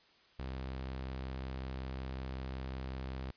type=tone; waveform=sawtooth; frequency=65.41 Hz; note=C2; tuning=in tune; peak=-35 dBFS; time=0.39-3.31 s; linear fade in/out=0 ms; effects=white hiss -65 dBFS RMS until 3.36 s + resampled to 11025 Hz